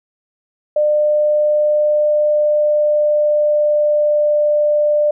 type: tone with pitch glide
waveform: sine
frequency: 600 to 595.5 Hz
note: D5 to D5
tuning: +37 to +24 cents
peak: -11 dBFS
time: 0.76-5.11 s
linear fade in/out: 5 ms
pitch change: -13 cents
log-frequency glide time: 1.77-4.39 s
effects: none